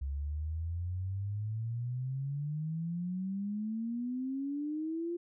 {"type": "exponential sweep", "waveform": "sine", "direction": "up", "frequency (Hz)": [67.4, 349.2], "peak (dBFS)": -33, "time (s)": [0.01, 5.17], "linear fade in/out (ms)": 10, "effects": []}